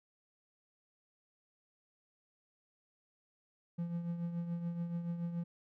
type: tone with tremolo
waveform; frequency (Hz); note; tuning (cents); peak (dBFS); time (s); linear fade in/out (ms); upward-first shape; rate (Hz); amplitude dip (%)
triangle; 171; F3; -36; -31; 3.78-5.44; 10; triangle; 7; 60
effects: none